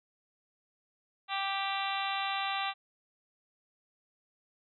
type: harmonic tone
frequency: 392 Hz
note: G4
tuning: in tune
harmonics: 2 / 3 / 4 / 5 / 6 / 7 / 8 / 9 / 10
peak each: -35 / -37 / -43 / -42 / -42 / -40 / -45 / -41 / -42 dBFS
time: 1.28-2.74 s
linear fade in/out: 50 ms
effects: none